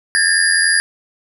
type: tone cluster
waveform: sine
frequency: 1637 / 1728 / 1811 / 4846 / 10090 Hz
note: G#6 / A6 / A6 / D#8 / D#9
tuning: -25 / -32 / +49 / -47 / +23 cents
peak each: -18 dBFS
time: 0.15-0.8 s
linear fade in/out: 0 ms
effects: none